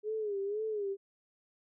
sine tone with vibrato, 415.3 Hz, G#4, in tune, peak -32 dBFS, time 0.03-0.97 s, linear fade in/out 50 ms, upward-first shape sine, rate 2 Hz, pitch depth 99 cents each way, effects none

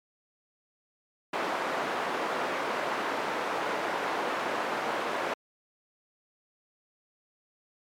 white band-pass noise, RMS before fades -31 dBFS, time 1.33-5.34 s, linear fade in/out 5 ms, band 340 to 1200 Hz, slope 12 dB/octave, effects MP3 96 kbps

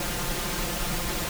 pink noise with comb filter, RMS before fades -29 dBFS, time 0-1.29 s, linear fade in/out 2 ms, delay 5.7 ms, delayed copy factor +0.9, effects none

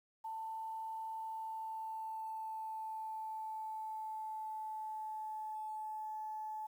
sine tone with pitch glide, 888 to 864.7 Hz, A5 to A5, +16 to -30 cents, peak -40 dBFS, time 0.24-6.67 s, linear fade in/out 10 ms, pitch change -46 cents, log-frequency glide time 1.16-5.57 s, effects 11-bit

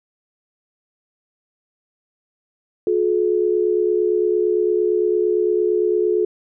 sine tone pair together, 359 / 427.8 Hz, F4 / A4, +48 / -49 cents, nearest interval minor third, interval 303 cents, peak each -18 dBFS, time 2.87-6.25 s, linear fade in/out 2 ms, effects none

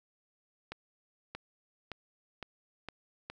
accelerating click train, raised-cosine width 0.3 ms, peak -24 dBFS, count 6, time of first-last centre 0.72-3.3 s, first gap 630 ms, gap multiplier 0.9, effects none

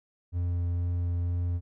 triangle tone with vibrato, 87.3 Hz, F2, in tune, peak -24 dBFS, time 0.32-1.61 s, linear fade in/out 50 ms, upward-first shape sine, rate 2.1 Hz, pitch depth 8 cents each way, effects none

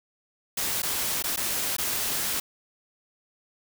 white noise with dropouts, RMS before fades -28 dBFS, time 0.57-2.4 s, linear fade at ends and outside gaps 5 ms, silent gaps 0.821-0.83 / 1.225-1.239 / 1.362-1.372 / 1.767-1.783 s, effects none

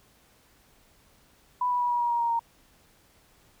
sine tone with pitch steps, 990 / 980.9 / 971.9 / 962.9 / 954.1 / 945.3 / 936.6 / 928 Hz, B5 / B5 / B5 / B5 / A#5 / A#5 / A#5 / A#5, +4 / -12 / -28 / -44 / +40 / +24 / +8 / -8 cents, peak -23 dBFS, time 1.61-2.394 s, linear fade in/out 5 ms, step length 98 ms, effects pink hiss -61 dBFS RMS until 3.6 s

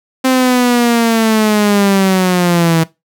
sawtooth linear sweep, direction down, 261.6 to 161.2 Hz, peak -5 dBFS, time 0.24-2.84 s, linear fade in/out 10 ms, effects noise-tail reverb RT60 0.2 s tail -19 dB re dry

